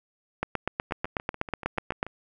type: two click trains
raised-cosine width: 0.5 ms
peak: -23 / -11 dBFS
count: 9 / 14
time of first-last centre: 0.91-2.066 / 0.43-2.029 s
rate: 6.92 / 8.13 Hz
effects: none